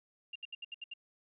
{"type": "tone bursts", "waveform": "sine", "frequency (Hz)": 2796, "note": "F7", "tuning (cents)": 1, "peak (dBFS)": -40, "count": 7, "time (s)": [0.33, 0.938], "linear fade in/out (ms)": 5, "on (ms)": 26, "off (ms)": 71, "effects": []}